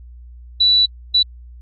sine tone bursts at uneven times, 3951 Hz, B7, in tune, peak -10 dBFS, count 2, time 0.6-0.86 / 1.14-1.23 s, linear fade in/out 10 ms, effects added 60 Hz sine -36 dBFS peak until 1.61 s + AAC 32 kbps

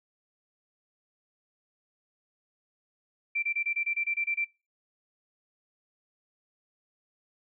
sine tone bursts, 2349 Hz, D7, in tune, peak -26 dBFS, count 11, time 3.35-4.447 s, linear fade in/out 10 ms, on 77 ms, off 25 ms, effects noise-tail reverb RT60 0.3 s tail -24 dB re dry

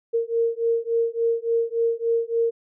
sine beating tone pair, 460 / 463.5 Hz, A#4 / A#4, -23 / -10 cents, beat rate 3.5 Hz, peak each -23 dBFS, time 0.13-2.51 s, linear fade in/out 20 ms, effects none

